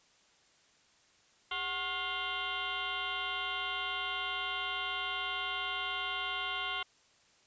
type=tone with frequency modulation; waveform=sine; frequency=2106 Hz; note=C7; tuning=11 cents sharp; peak=-33 dBFS; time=1.51-6.83 s; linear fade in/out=5 ms; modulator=341 Hz; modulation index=3.9; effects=white hiss -66 dBFS RMS until 7.46 s + resampled to 16000 Hz